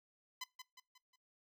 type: tone with echo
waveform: 10% pulse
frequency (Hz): 1012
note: B5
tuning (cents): +42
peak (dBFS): -33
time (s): 0.41-0.44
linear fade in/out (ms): 5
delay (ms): 180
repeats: 4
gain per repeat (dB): -7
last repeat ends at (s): 1.16
effects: noise-tail reverb RT60 0.2 s tail -20 dB re dry